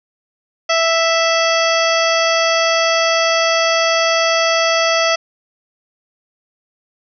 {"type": "harmonic tone", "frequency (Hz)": 659.3, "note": "E5", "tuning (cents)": 0, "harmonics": [1, 2, 3, 4, 5, 7, 8, 9], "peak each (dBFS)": [-16, -19, -21, -22, -23, -24, -25, -26], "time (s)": [0.69, 5.16], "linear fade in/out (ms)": 10, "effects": []}